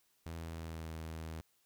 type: tone with pitch glide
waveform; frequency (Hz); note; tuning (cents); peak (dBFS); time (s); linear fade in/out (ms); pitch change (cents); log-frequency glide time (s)
sawtooth; 82.41 to 80.39; E2 to E2; 0 to -43; -38; 0.26-1.41; 0; -43; 0.44-0.92
effects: white hiss -74 dBFS RMS until 1.65 s